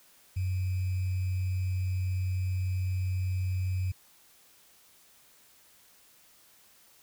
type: tone with sample-and-hold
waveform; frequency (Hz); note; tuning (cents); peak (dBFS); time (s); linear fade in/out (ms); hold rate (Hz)
sine; 92.5; F#2; 0; -27; 0.36-3.92; 10; 2450
effects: white hiss -60 dBFS RMS until 7.02 s